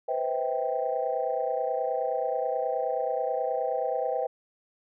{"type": "chord", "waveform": "sine", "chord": "C major seventh", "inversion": "third", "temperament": "equal with one note detuned", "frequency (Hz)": [493.9, 523.3, 644.6, 784], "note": ["B4", "C5", "E5", "G5"], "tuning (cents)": [0, 0, -39, 0], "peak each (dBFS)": -31, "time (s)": [0.08, 4.27], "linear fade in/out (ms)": 10, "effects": ["tanh soft clip ceiling -15 dBFS"]}